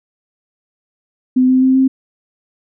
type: tone with pitch steps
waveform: sine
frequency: 255.5 / 258.3 / 261.2 / 264.1 Hz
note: C4 / C4 / C4 / C4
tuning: -41 / -22 / -3 / +16 cents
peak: -8 dBFS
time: 1.36-1.88 s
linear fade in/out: 10 ms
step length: 130 ms
effects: none